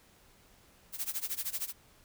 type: noise with tremolo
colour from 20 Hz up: blue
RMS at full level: -33 dBFS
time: 0.92-1.73 s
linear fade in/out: 50 ms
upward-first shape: sine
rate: 13 Hz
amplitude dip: 90%
effects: pink hiss -62 dBFS RMS until 2.04 s